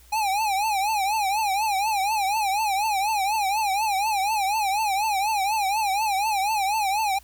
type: tone with vibrato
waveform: square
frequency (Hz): 822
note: G#5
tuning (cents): -18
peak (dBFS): -22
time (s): 0.12-7.19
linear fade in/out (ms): 10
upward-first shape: triangle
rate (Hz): 4.1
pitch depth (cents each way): 160
effects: added 60 Hz sine -51 dBFS peak until 7.23 s + white hiss -55 dBFS RMS until 7.23 s